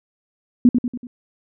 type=tone with echo; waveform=sine; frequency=244.4 Hz; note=B3; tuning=18 cents flat; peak=-7 dBFS; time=0.65-0.69 s; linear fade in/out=2 ms; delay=95 ms; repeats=4; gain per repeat=-6 dB; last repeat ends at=1.07 s; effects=none